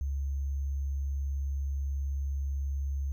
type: tone with sample-and-hold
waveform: sine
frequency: 69.3 Hz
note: C#2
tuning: in tune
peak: -29 dBFS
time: 0.01-3.12 s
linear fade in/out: 0 ms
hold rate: 6300 Hz
effects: none